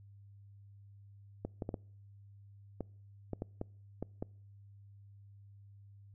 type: clicks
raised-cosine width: 2 ms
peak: -24 dBFS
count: 10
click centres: 1.45 / 1.622 / 1.691 / 1.742 / 2.807 / 3.333 / 3.421 / 3.614 / 4.026 / 4.225 s
effects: noise-tail reverb RT60 0.6 s tail -26 dB re dry + added 100 Hz sine -54 dBFS peak until 6.14 s